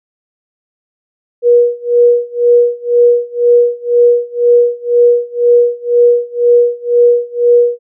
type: tone with tremolo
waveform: sine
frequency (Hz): 480.6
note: B4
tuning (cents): -47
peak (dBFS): -3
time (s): 1.42-7.79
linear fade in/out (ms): 50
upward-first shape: sine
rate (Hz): 2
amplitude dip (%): 95
effects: none